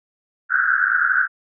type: band-pass noise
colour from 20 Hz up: pink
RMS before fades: -18 dBFS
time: 0.49-1.28 s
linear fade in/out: 50 ms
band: 1400 to 1600 Hz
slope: 96 dB/octave
effects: none